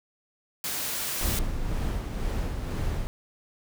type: noise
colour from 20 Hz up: white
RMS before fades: -31 dBFS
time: 0.64-1.39 s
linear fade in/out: 2 ms
type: noise with tremolo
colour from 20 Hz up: brown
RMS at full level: -27 dBFS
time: 1.21-3.07 s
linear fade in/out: 0 ms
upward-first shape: sine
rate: 2 Hz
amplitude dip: 40%
effects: none